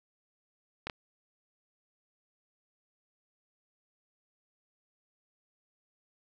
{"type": "clicks", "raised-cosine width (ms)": 0.3, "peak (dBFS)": -19, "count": 2, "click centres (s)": [0.87, 0.898], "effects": []}